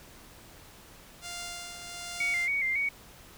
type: tone with tremolo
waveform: 5% pulse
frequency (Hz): 698.5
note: F5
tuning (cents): 0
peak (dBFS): -25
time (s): 1.21-2.49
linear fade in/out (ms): 50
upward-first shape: triangle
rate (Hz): 1.3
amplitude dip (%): 50
type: tone with vibrato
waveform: sine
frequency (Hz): 2167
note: C#7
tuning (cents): -40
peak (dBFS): -26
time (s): 2.2-2.89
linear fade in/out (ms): 5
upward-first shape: square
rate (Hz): 3.6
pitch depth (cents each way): 57
effects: pink hiss -52 dBFS RMS until 3.37 s